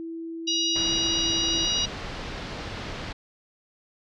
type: tone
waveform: sine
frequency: 329.6 Hz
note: E4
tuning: in tune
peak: -32 dBFS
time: 0-1.65 s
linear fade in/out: 0 ms
type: harmonic tone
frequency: 957 Hz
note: A#5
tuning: 45 cents sharp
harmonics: 3 / 4 / 5 / 6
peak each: -27 / -27 / -31 / -30 dBFS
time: 0.47-1.86 s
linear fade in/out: 10 ms
type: low-pass noise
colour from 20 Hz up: pink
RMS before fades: -35 dBFS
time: 0.75-3.13 s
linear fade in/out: 10 ms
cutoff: 4900 Hz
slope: 24 dB/octave
effects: none